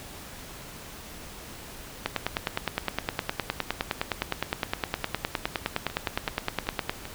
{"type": "two click trains", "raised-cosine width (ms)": 0.3, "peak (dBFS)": [-9, -20], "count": [48, 4], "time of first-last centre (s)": [[2.06, 6.895], [5.9, 7.054]], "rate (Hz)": [9.72, 2.6], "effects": ["pink hiss -43 dBFS RMS until 7.14 s"]}